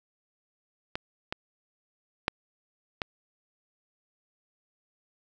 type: clicks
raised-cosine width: 0.3 ms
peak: -15 / -15 / -8 / -13 dBFS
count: 4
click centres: 0.955 / 1.325 / 2.281 / 3.018 s
effects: none